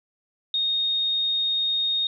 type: tone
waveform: sine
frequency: 3709 Hz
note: A#7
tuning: 9 cents flat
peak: -21 dBFS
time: 0.54-2.07 s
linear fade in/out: 2 ms
effects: none